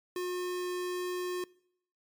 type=tone; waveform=square; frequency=360.1 Hz; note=F#4; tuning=47 cents flat; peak=-33 dBFS; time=0.16-1.44 s; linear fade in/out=2 ms; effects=noise-tail reverb RT60 0.7 s tail -24 dB re dry + MP3 96 kbps